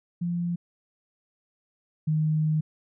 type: tone pair in turn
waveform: sine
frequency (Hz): 173.2 / 155.13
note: F3 / D#3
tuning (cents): -14 / -5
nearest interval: major second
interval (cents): 191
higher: first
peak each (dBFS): -25 / -21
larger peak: second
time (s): 0.21-0.56 / 2.07-2.61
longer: second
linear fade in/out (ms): 10
effects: none